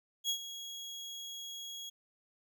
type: tone with ADSR envelope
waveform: 30% pulse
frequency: 3314 Hz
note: G#7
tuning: 4 cents flat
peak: -26 dBFS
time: 0.24-1.9 s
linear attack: 52 ms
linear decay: 86 ms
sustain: -13 dB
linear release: 12 ms
effects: none